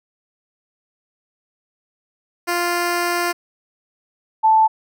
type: tone pair in turn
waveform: 10% pulse / sine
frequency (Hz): 348.7 / 878.7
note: F4 / A5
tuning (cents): -3 / -3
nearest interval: octave + major third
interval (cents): 1600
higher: second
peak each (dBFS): -10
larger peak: neither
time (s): 2.47-3.33 / 4.43-4.68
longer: first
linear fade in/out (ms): 20
effects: none